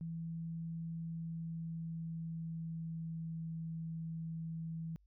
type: tone with pitch glide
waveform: sine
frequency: 164.81 to 162.92 Hz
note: E3 to E3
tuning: 0 to -20 cents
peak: -39 dBFS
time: 0.01-4.96 s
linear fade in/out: 0 ms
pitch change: -20 cents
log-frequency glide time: 0.94-3.46 s
effects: added 50 Hz sine -65 dBFS peak until 5.06 s